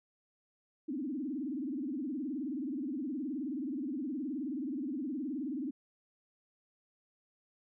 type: tone with vibrato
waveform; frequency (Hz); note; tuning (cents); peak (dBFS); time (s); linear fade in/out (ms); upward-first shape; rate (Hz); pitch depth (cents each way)
sine; 277.8; C#4; +4; -34; 0.88-5.71; 10; triangle; 19; 300
effects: none